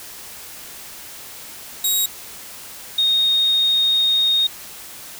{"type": "tone pair in turn", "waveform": ["10% pulse", "sine"], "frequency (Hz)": [3800, 3713], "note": ["A#7", "A#7"], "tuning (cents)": [33, -8], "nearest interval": "unison", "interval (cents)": 41, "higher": "first", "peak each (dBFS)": [-9, -14], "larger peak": "first", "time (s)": [[1.84, 2.06], [2.98, 4.47]], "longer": "second", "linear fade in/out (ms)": 5, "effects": ["white hiss -37 dBFS RMS until 5.19 s"]}